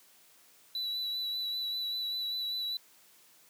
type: tone with vibrato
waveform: triangle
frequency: 3951 Hz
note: B7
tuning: in tune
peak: -31 dBFS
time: 0.75-2.77 s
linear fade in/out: 2 ms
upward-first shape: sine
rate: 5.1 Hz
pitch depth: 20 cents each way
effects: white hiss -61 dBFS RMS until 3.49 s + high-pass 150 Hz 12 dB/octave